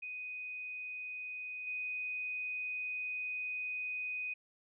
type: tone with level steps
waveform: sine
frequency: 2495 Hz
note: D#7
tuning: 4 cents sharp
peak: -40 / -36 dBFS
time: 0.02-4.34 s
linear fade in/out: 10 ms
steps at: 1.67 s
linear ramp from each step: 2 ms
effects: none